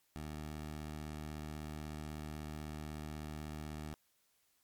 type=tone; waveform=15% pulse; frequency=76.2 Hz; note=D#2; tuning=36 cents flat; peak=-36 dBFS; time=0.16-3.94 s; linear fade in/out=0 ms; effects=white hiss -75 dBFS RMS until 4.63 s + MP3 96 kbps